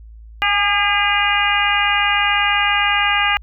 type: harmonic tone with a mistuned harmonic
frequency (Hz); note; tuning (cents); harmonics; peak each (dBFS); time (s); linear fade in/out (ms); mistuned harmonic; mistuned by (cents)
405.3; G#4; -42; 2 / 3 / 4 / 5 / 6 / 7; -21 / -21 / -21 / -21 / -21 / -21; 0.42-3.37; 0; 2; +29
effects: added 55 Hz sine -36 dBFS peak until 3.42 s